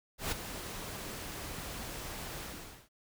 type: noise with ADSR envelope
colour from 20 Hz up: pink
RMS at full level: -32 dBFS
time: 0.18-2.89 s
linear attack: 140 ms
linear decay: 11 ms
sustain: -10 dB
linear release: 480 ms
effects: none